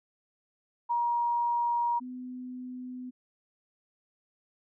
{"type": "tone pair in turn", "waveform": "sine", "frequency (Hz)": [949, 251.9], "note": ["A#5", "B3"], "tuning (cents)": [31, 34], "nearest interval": "octave + major seventh", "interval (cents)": 2297, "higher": "first", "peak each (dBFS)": [-25, -37], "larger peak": "first", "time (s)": [[0.89, 2], [2, 3.11]], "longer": "neither", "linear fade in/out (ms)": 20, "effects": []}